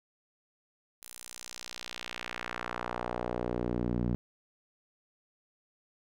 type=tone with band-pass filter sweep; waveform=sawtooth; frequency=60 Hz; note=B1; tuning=49 cents flat; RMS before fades=-36 dBFS; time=1.02-4.15 s; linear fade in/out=0 ms; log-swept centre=12000 to 190 Hz; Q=1.2; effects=none